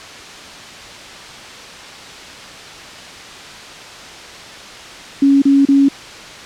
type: tone bursts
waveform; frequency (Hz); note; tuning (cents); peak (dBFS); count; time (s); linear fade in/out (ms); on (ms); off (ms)
sine; 277.2; C#4; 0; -7; 3; 5.22-5.886; 5; 200; 33
effects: white hiss -33 dBFS RMS until 6.45 s + low-pass 5000 Hz 12 dB/octave